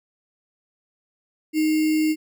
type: tone with sample-and-hold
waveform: sine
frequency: 311.1 Hz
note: D#4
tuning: in tune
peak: -17 dBFS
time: 1.53-2.16 s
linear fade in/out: 50 ms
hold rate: 2450 Hz
effects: none